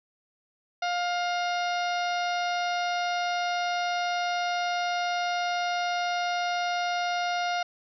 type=harmonic tone with a mistuned harmonic; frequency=706 Hz; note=F5; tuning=19 cents sharp; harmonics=1 / 2 / 3 / 4 / 5 / 6 / 7 / 8; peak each=-27 / -33 / -37 / -39 / -41 / -43 / -44 / -45 dBFS; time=0.82-7.63 s; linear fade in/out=5 ms; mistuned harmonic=5; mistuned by=+62 cents; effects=none